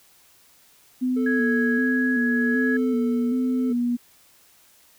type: tone with vibrato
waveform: sine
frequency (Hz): 247.6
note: B3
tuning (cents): +5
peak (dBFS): -20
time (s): 1.01-3.97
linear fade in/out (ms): 20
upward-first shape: square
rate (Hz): 1.3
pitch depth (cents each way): 42
type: tone with tremolo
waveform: triangle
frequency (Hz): 440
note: A4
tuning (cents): 0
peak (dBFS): -24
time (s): 1.16-3.73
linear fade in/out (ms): 10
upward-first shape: sine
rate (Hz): 0.76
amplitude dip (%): 60
type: tone with pitch glide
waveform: sine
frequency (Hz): 1661.2 to 1674.7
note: G#6 to G#6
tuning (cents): 0 to +14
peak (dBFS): -24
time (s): 1.26-2.77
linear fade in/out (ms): 5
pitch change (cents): +14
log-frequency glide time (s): 1.8-2.27
effects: white hiss -56 dBFS RMS until 4.98 s